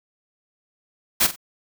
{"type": "noise with echo", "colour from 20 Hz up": "white", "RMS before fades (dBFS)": -17, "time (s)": [1.2, 1.27], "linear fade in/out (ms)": 10, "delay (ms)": 46, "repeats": 2, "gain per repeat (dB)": -12, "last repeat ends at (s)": 1.362, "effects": []}